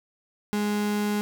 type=tone; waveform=35% pulse; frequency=207.7 Hz; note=G#3; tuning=in tune; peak=-22 dBFS; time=0.53-1.21 s; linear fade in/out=0 ms; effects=none